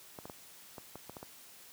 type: clicks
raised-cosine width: 1 ms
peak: -30 dBFS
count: 8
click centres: 0.188 / 0.255 / 0.298 / 0.782 / 0.956 / 1.096 / 1.168 / 1.229 s
effects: white hiss -55 dBFS RMS until 1.72 s + high-pass 80 Hz 12 dB/octave